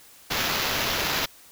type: noise with sample-and-hold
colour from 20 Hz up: violet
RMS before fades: -26 dBFS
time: 0.3-1.26 s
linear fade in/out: 10 ms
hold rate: 8820 Hz
effects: white hiss -51 dBFS RMS until 1.51 s